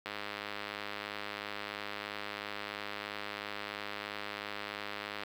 click train, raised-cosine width 0.3 ms, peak -22 dBFS, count 534, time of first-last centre 0.06-5.235 s, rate 103 Hz, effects high-pass 150 Hz 12 dB/octave + 8-bit

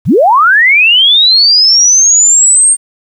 sine linear sweep, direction up, 65.41 to 8750 Hz, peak -3 dBFS, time 0.05-2.77 s, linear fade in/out 50 ms, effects 7-bit

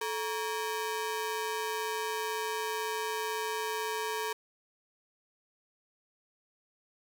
sawtooth ring-modulated tone, 690 Hz, F5, 21 cents flat, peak -25 dBFS, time 0.01-4.33 s, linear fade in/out 5 ms, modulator 254 Hz, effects none

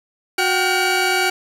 30% pulse tone cluster, 366.8 / 775 / 1425 / 2276 Hz, F#4 / G5 / F6 / C#7, -15 / -20 / +34 / +45 cents, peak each -19 dBFS, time 0.38-1.3 s, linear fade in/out 5 ms, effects low-pass 11000 Hz 12 dB/octave + 8-bit

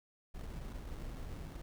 brown noise with sample-and-hold, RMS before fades -44 dBFS, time 0.34-1.62 s, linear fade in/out 10 ms, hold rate 2450 Hz, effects none

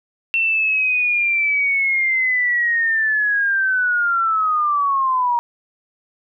sine linear sweep, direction down, 2706 to 942 Hz, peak -15 dBFS, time 0.34-5.39 s, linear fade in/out 0 ms, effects none

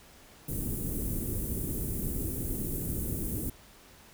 pink band-stop noise, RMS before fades -33 dBFS, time 0.48-3.5 s, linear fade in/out 5 ms, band 380 to 9900 Hz, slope 24 dB/octave, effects pink hiss -55 dBFS RMS until 4.13 s

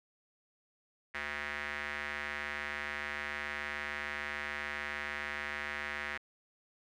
square tone with band-pass filter, 73.4 Hz, D2, in tune, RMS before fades -39 dBFS, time 1.14-6.18 s, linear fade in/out 10 ms, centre 1900 Hz, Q 3.5, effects none

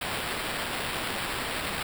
violet noise with sample-and-hold, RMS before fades -32 dBFS, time 0.01-1.83 s, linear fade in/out 5 ms, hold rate 6300 Hz, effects none

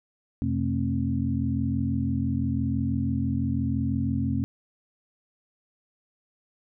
sine tone cluster, 87.4 / 128.3 / 222.1 / 268.1 Hz, F2 / C3 / A3 / C4, +2 / -34 / +16 / +42 cents, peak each -29 dBFS, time 0.42-4.44 s, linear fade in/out 0 ms, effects none

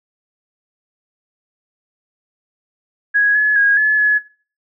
sine tone with pitch steps, 1662 / 1703 / 1641 / 1715 / 1699 Hz, G#6 / G#6 / G#6 / A6 / G#6, +1 / +43 / -21 / -45 / +39 cents, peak -10 dBFS, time 3.14-4.19 s, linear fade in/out 20 ms, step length 210 ms, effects noise-tail reverb RT60 0.4 s tail -18 dB re dry

